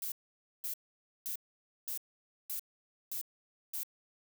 violet noise bursts, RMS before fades -38 dBFS, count 7, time 0.02-3.833 s, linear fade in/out 2 ms, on 99 ms, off 520 ms, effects none

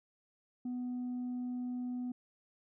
sine tone with tanh clipping, 248 Hz, B3, 7 cents sharp, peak -36 dBFS, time 0.65-2.12 s, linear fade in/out 5 ms, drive 1 dB, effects none

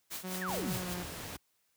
white noise with tremolo, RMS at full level -39 dBFS, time 0.1-0.95 s, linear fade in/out 20 ms, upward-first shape triangle, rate 5 Hz, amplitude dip 95%
sawtooth tone with pitch glide, 185 to 178.08 Hz, F#3 to F3, 0 to +34 cents, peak -34 dBFS, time 0.23-1.04 s, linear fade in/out 20 ms, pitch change -66 cents, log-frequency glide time 0.77-0.9 s
sine exponential sweep, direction down, 1975.5 to 96.1 Hz, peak -35 dBFS, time 0.41-0.78 s, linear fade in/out 10 ms
pink noise, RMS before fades -42 dBFS, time 0.48-1.37 s, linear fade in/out 10 ms
effects white hiss -75 dBFS RMS until 1.76 s + high-pass 60 Hz 12 dB/octave

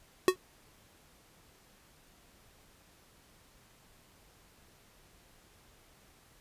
square tone with exponential decay, 370 Hz, F#4, in tune, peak -17 dBFS, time 0.28-0.36 s, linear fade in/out 1 ms, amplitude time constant 16 ms, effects pink hiss -62 dBFS RMS until 6.4 s + resampled to 32000 Hz

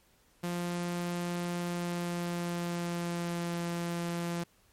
sawtooth tone with pitch glide, 174.61 to 171.51 Hz, F3 to F3, 0 to -31 cents, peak -28 dBFS, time 0.43-4.44 s, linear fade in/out 10 ms, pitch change -31 cents, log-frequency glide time 1.57-3.62 s, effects pink hiss -66 dBFS RMS until 4.72 s + MP3 64 kbps

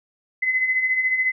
sine beating tone pair, 2022 / 2036 Hz, B6 / C7, +40 / -48 cents, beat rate 14 Hz, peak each -27 / -19 dBFS, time 0.42-1.32 s, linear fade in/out 10 ms, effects none

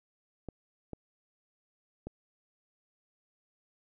clicks, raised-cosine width 2 ms, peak -26 dBFS, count 3, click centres 0.487 / 0.933 / 2.07 s, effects none

